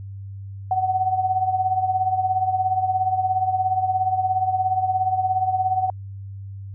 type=tone with tremolo; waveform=sine; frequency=750 Hz; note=F#5; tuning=23 cents sharp; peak=-15 dBFS; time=0.71-5.9 s; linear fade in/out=2 ms; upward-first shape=triangle; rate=17 Hz; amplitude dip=75%; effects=added 98 Hz sine -32 dBFS peak until 6.74 s